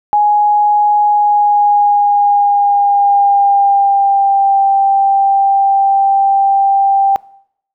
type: tone with pitch glide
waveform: sine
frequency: 832 to 787.6 Hz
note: G#5 to G5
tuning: +3 to +8 cents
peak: -7 dBFS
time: 0.13-7.16 s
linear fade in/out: 0 ms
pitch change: -95 cents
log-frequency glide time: 1.04-4.58 s
effects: noise-tail reverb RT60 0.7 s tail -22 dB re dry